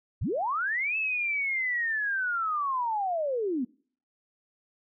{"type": "linear two-way sweep", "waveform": "sine", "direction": "up then down", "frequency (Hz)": [49, 2637, 229.8], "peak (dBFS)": -26, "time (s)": [0.21, 3.65], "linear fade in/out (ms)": 10, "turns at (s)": 0.97, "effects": ["noise-tail reverb RT60 0.5 s tail -25 dB re dry"]}